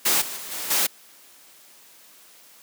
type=noise with level steps; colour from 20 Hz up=white; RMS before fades=-20 / -33 / -36 / -31 / -21 dBFS; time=0.05-0.87 s; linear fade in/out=10 ms; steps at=0.21 / 0.36 / 0.51 / 0.7 s; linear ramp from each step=10 ms; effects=white hiss -51 dBFS RMS until 2.62 s + high-pass 200 Hz 12 dB/octave